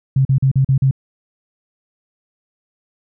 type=tone bursts; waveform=sine; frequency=134 Hz; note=C3; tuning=42 cents sharp; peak=-10 dBFS; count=6; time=0.16-0.911 s; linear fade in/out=5 ms; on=91 ms; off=41 ms; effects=none